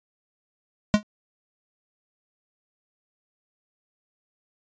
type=tone with exponential decay; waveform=square; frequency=210 Hz; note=G#3; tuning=19 cents sharp; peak=-11 dBFS; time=0.94-1.03 s; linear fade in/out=0 ms; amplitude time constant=19 ms; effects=resampled to 16000 Hz